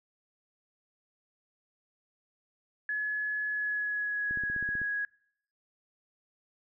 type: tone with pitch glide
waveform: sine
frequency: 1700 to 1663.1 Hz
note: G#6 to G#6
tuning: +40 to +2 cents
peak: -29 dBFS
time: 2.89-5.05 s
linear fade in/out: 2 ms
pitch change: -38 cents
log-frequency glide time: 3.48-4.52 s
type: click train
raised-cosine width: 3 ms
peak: -31 dBFS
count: 9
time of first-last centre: 4.31-4.816 s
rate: 15.8 Hz
effects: noise-tail reverb RT60 0.7 s tail -24 dB re dry